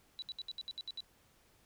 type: tone bursts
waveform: sine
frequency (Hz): 3942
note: B7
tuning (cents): -4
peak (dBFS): -39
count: 9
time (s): 0.19-1.005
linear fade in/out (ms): 0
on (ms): 31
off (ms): 67
effects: pink hiss -68 dBFS RMS until 1.65 s